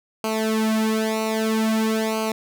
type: tone with flanger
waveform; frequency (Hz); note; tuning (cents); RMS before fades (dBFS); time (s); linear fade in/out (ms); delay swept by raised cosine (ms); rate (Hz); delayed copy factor
sawtooth; 219.9; A3; -1; -22; 0.24-2.32; 2; 0.55 to 3.95; 0.51; -0.95
effects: none